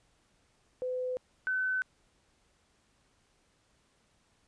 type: tone pair in turn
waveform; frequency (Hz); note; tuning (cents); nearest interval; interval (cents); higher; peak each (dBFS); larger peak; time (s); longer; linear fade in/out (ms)
sine; 506 / 1516.3; B4 / F#6; +42 / +42; octave + perfect fifth; 1900; second; -31 / -28; second; 0.82-1.17 / 1.47-1.82; neither; 0
effects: pink hiss -70 dBFS RMS until 4.47 s + resampled to 22050 Hz